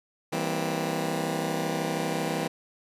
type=chord; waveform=15% pulse; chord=C dominant seventh; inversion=first; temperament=just; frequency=163.52 / 196.22 / 235.5 / 261.6 Hz; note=E3 / G3 / Bb3 / C4; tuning=-14 / +2 / +18 / 0 cents; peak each=-24 / -28 / -28 / -28 dBFS; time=0.32-2.48 s; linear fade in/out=10 ms; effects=resampled to 32000 Hz